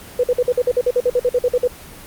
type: tone bursts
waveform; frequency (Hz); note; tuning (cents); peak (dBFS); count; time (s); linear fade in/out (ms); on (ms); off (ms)
sine; 493.9; B4; 0; -12; 16; 0.19-1.676; 5; 46; 50
effects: pink hiss -38 dBFS RMS until 2.06 s + Opus 24 kbps